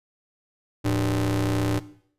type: ring-modulated tone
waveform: 40% pulse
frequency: 94.1 Hz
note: F#2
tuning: 30 cents sharp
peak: -17 dBFS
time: 0.84-1.8 s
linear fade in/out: 20 ms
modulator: 204 Hz
effects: noise-tail reverb RT60 0.6 s tail -17 dB re dry + resampled to 32000 Hz